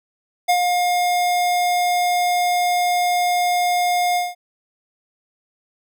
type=tone with ADSR envelope; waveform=square; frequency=712 Hz; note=F5; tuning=33 cents sharp; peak=-13 dBFS; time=0.48-4.35 s; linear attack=17 ms; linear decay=69 ms; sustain=-4 dB; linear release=190 ms; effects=none